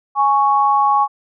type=tone pair together; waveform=sine; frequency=831.3 / 1108.7 Hz; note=G#5 / C#6; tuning=+1 / 0 cents; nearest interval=perfect fourth; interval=499 cents; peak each=-14 / -14 dBFS; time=0.15-1.08 s; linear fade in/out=50 ms; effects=none